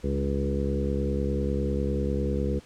harmonic tone with a mistuned harmonic, 70 Hz, C#2, 18 cents sharp, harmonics 1 / 2 / 3 / 4 / 5 / 6 / 7, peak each -28 / -33 / -31 / -36 / -35 / -34 / -33 dBFS, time 0.03-2.6 s, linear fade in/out 20 ms, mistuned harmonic 3, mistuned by -28 cents, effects pink hiss -53 dBFS RMS until 2.65 s + low-pass 8000 Hz 12 dB/octave

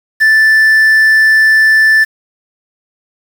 triangle tone with quantisation, 1760 Hz, A6, in tune, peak -3 dBFS, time 0.2-2.05 s, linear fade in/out 20 ms, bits 5, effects none

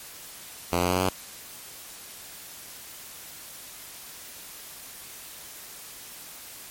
5% pulse tone with pitch steps, 87.31 / 89.35 / 91.44 / 93.58 Hz, F2 / F2 / F#2 / F#2, 0 / +40 / -20 / +20 cents, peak -11 dBFS, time 0.72-1.096 s, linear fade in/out 5 ms, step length 94 ms, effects white hiss -43 dBFS RMS until 6.7 s + MP3 64 kbps

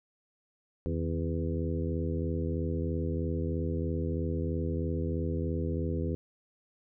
harmonic tone with a mistuned harmonic, 83.1 Hz, E2, 15 cents sharp, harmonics 1 / 2 / 3 / 4 / 5 / 6, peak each -32 / -35 / -37 / -38 / -39 / -40 dBFS, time 0.86-6.15 s, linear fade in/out 0 ms, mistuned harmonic 2, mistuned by -87 cents, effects none

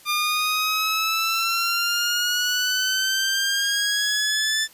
15% pulse exponential sweep, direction up, 1200 to 1764 Hz, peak -14 dBFS, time 0.05-4.68 s, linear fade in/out 50 ms, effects white hiss -50 dBFS RMS until 4.73 s + resampled to 32000 Hz

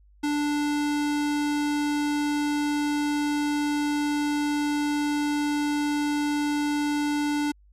square tone, 293.7 Hz, D4, in tune, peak -24 dBFS, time 0.23-7.52 s, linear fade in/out 10 ms, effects added 50 Hz sine -53 dBFS peak until 7.72 s + low-pass 10000 Hz 12 dB/octave

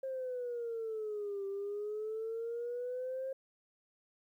sine exponential two-way sweep, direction down then up, 535 to 392 to 535 Hz, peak -35 dBFS, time 0.03-3.33 s, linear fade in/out 5 ms, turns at 1.46 s, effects tanh soft clip ceiling -32 dBFS + 12-bit

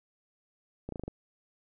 slowing click train, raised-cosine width 2 ms, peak -24 dBFS, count 6, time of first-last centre 0.89-1.08 s, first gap 33 ms, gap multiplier 1.07, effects none

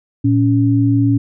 sine tone pair together, 114.23 / 280.3 Hz, A#2 / C#4, -35 / +19 cents, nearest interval octave + major third, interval 1554 cents, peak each -13 dBFS, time 0.24-1.18 s, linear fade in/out 10 ms, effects none

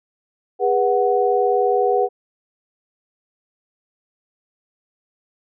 sine tone cluster, 407.7 / 487.4 / 742 Hz, G#4 / B4 / F#5, -32 / -23 / +5 cents, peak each -19 dBFS, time 0.59-2.09 s, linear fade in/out 50 ms, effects none

